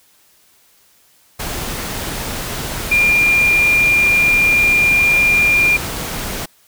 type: tone in noise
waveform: sine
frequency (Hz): 2400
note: D7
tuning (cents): +37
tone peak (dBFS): -10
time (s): 2.91-5.77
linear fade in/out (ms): 10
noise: pink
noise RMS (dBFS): -24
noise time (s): 1.39-6.46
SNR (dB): +11
effects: white hiss -53 dBFS RMS until 6.67 s